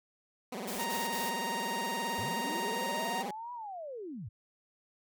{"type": "tone with vibrato", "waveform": "15% pulse", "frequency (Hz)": 218.2, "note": "A3", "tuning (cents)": -14, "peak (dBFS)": -31, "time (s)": [0.52, 3.31], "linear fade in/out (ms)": 5, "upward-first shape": "sine", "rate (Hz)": 19, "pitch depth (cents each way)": 290}
{"type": "noise bursts", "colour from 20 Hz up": "white", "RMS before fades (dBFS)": -41, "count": 3, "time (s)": [0.67, 1.3], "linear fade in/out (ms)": 10, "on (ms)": 180, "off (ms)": 45}
{"type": "tone", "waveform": "sawtooth", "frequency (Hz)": 932.3, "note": "A#5", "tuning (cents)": 0, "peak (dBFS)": -30, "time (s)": [0.78, 3.23], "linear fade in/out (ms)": 20}
{"type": "linear two-way sweep", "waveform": "sine", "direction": "up then down", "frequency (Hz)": [83.7, 987.8, 83.7], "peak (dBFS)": -39, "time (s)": [2.18, 4.29], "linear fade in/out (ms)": 10, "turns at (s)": 3.53}
{"effects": []}